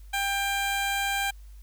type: tone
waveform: 15% pulse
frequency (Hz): 794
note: G5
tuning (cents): +22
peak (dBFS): -19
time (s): 0.13-1.31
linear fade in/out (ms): 10
effects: added 50 Hz sine -43 dBFS peak until 1.62 s + white hiss -63 dBFS RMS until 1.62 s